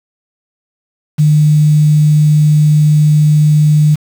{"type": "tone with quantisation", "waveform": "sine", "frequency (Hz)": 151.2, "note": "D#3", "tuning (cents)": -49, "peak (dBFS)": -5, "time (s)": [1.18, 3.96], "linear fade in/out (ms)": 20, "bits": 5, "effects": []}